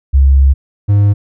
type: tone pair in turn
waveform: sine / triangle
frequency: 68 / 101.88 Hz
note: C#2 / G#2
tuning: -33 / -33 cents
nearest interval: perfect fifth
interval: 700 cents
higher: second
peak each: -4 dBFS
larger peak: neither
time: 0.13-0.54 / 0.88-1.14 s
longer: first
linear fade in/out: 20 ms
effects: none